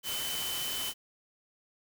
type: tone in noise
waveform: sine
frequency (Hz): 3042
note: F#7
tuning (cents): +47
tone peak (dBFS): -36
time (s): 0.03-0.94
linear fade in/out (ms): 50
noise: white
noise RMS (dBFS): -36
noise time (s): 0.03-0.94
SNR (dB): -3
effects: none